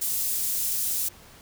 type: high-pass noise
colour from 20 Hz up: pink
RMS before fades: -27 dBFS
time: 0.01-1.09 s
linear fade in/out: 10 ms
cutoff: 9500 Hz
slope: 12 dB/octave
effects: pink hiss -50 dBFS RMS until 1.41 s